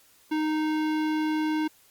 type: tone with hard clipping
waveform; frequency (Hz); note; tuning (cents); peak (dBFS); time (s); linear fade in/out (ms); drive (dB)
sine; 309.7; D#4; -8; -26; 0.31-1.68; 10; 18
effects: white hiss -59 dBFS RMS until 1.9 s + Opus 48 kbps